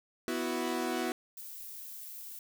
sawtooth chord, B suspended fourth, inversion none, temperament equal, 246.9 / 329.6 / 370 Hz, B3 / E4 / F#4, 0 / 0 / 0 cents, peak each -32 dBFS, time 0.28-1.12 s, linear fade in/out 0 ms
violet noise, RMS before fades -45 dBFS, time 1.37-2.39 s, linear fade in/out 2 ms
effects none

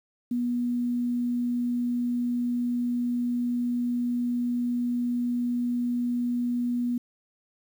sine tone, 242.6 Hz, B3, 31 cents flat, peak -24 dBFS, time 0.31-6.98 s, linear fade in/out 5 ms, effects 9-bit

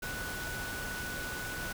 sine tone in noise, 1480 Hz, F#6, in tune, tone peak -39 dBFS, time 0.02-1.73 s, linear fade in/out 10 ms, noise pink, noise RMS -40 dBFS, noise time 0.02-1.73 s, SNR -2 dB, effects none

